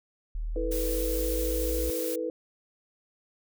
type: linear sweep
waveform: sine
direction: up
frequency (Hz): 38 to 57.8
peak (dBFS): -29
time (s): 0.35-1.9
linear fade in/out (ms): 0
type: chord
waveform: sine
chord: E suspended fourth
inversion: none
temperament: equal with one note detuned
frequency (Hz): 325.5 / 440 / 493.9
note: E4 / A4 / B4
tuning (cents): -22 / 0 / 0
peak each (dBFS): -34 / -35 / -31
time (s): 0.56-2.3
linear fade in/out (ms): 2
type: noise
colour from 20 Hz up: blue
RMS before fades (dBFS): -36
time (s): 0.71-2.16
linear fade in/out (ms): 10
effects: none